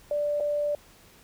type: tone with dropouts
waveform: sine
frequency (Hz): 587.3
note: D5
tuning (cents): 0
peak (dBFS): -24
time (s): 0.11-0.75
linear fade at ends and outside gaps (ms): 2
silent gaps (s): 0.401-0.406
effects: pink hiss -55 dBFS RMS until 1.23 s